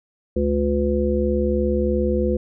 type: harmonic tone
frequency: 71.5 Hz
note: D2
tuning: 46 cents flat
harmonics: 1 / 3 / 5 / 7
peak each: -23 / -23 / -23 / -23 dBFS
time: 0.36-2.37 s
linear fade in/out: 5 ms
effects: none